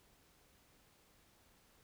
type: silence
effects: pink hiss -69 dBFS RMS until 1.83 s